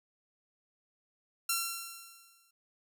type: tone with exponential decay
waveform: 5% pulse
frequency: 1362 Hz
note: F6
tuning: 44 cents flat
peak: -16 dBFS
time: 1.49-2.51 s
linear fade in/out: 5 ms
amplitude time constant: 220 ms
effects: none